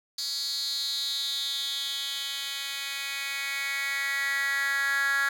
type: tone with high-pass filter sweep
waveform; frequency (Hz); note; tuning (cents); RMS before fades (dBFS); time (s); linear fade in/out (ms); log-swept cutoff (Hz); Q
10% pulse; 277.2; C#4; 0; -30; 0.18-5.29; 5; 4700 to 1600; 5.6
effects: none